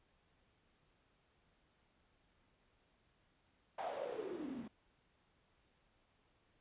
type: noise with band-pass filter sweep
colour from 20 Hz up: white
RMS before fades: -44 dBFS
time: 3.78-4.68 s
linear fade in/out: 5 ms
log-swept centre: 770 to 210 Hz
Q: 9.6
effects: pink hiss -75 dBFS RMS until 6.6 s + resampled to 8000 Hz